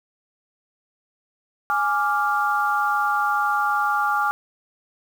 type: chord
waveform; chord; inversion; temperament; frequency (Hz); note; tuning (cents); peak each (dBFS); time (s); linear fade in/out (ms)
sine; D diminished; second; equal; 830.6 / 1174.7 / 1396.9; Ab5 / D6 / F6; 0 / 0 / 0; -23; 1.7-4.31; 0
effects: 7-bit